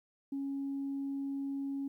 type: tone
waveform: sine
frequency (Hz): 276.1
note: C#4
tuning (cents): -7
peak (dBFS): -33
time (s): 0.32-1.88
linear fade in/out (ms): 5
effects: tanh soft clip ceiling -30 dBFS + 12-bit